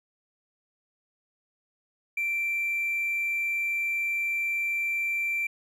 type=tone with hard clipping; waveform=triangle; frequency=2349 Hz; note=D7; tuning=in tune; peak=-26 dBFS; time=2.17-5.47 s; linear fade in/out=5 ms; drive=4 dB; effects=none